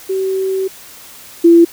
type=tone pair in turn; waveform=sine; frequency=381.6 / 337.8 Hz; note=G4 / E4; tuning=-47 / +42 cents; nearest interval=major second; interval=211 cents; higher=first; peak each=-14 / -3 dBFS; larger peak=second; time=0.09-0.68 / 1.44-1.65 s; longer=first; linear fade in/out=10 ms; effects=white hiss -37 dBFS RMS until 1.72 s